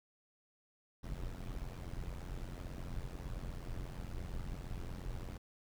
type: noise with amplitude modulation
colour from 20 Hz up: brown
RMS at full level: -39 dBFS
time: 1.03-5.38 s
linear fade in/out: 10 ms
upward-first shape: sine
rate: 88.6 Hz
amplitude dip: 85%
effects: none